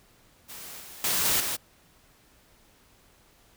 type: noise with level steps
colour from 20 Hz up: white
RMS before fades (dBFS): -42 / -45 / -26 / -24 / -30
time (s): 0.48-1.57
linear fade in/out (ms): 20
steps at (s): 0.8 / 1.04 / 1.25 / 1.4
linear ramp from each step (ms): 2
effects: pink hiss -60 dBFS RMS until 3.56 s